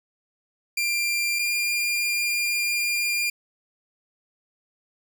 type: tone pair in turn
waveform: sawtooth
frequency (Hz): 2380 / 2402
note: D7 / D7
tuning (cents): +22 / +38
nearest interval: unison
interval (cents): 16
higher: second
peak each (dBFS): -19 / -19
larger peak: neither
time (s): 0.77-1.39 / 1.39-3.3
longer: second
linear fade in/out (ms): 5
effects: none